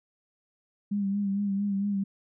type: tone with vibrato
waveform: sine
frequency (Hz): 200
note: G3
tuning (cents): +35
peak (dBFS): -25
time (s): 0.91-2.04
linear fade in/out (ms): 10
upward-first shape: sine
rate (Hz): 4.4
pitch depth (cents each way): 41
effects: none